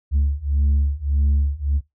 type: beating tone pair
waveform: sine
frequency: 70.2 / 71.9 Hz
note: C#2 / D2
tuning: +22 / -36 cents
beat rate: 1.7 Hz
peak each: -18 / -17 dBFS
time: 0.11-1.81 s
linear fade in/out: 50 ms
effects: noise-tail reverb RT60 0.2 s tail -22 dB re dry + tanh soft clip ceiling -13 dBFS